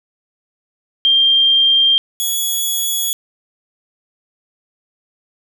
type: tone pair in turn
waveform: sine / 10% pulse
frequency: 3185 / 3376 Hz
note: G7 / G#7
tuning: +27 / +28 cents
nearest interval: minor second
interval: 101 cents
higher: second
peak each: -9 dBFS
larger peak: neither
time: 1.05-1.98 / 2.2-3.13 s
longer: neither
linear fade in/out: 0 ms
effects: none